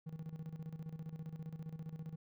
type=tone with tremolo; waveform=triangle; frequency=159.4 Hz; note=D#3; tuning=42 cents sharp; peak=-39 dBFS; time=0.06-2.16 s; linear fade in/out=10 ms; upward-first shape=square; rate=15 Hz; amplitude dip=70%; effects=none